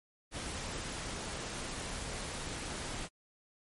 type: noise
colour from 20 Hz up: pink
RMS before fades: -40 dBFS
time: 0.31-3.09 s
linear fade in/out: 50 ms
effects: MP3 48 kbps